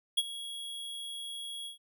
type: tone with ADSR envelope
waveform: square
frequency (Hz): 3322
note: G#7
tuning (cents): 0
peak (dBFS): -23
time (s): 0.17-1.78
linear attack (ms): 12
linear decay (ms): 38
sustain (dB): -16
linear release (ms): 120
effects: none